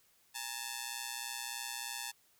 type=ring-modulated tone; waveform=5% pulse; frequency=880 Hz; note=A5; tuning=in tune; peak=-24 dBFS; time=0.34-2.12 s; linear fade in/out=20 ms; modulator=61.6 Hz; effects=white hiss -69 dBFS RMS until 2.39 s